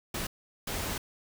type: noise bursts at uneven times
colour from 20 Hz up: pink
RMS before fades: -34 dBFS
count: 2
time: 0.14-0.27 / 0.67-0.98 s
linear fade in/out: 5 ms
effects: none